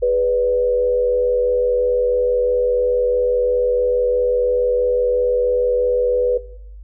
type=tone with frequency modulation; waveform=sine; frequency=493.9 Hz; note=B4; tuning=in tune; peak=-13 dBFS; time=0.02-6.38 s; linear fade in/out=10 ms; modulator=84.8 Hz; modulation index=0.4; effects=noise-tail reverb RT60 0.7 s tail -18 dB re dry + added 50 Hz sine -34 dBFS peak until 6.83 s